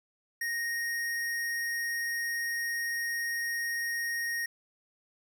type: tone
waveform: square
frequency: 1864.7 Hz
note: A#6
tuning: in tune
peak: -31 dBFS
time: 0.41-4.46 s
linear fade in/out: 5 ms
effects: none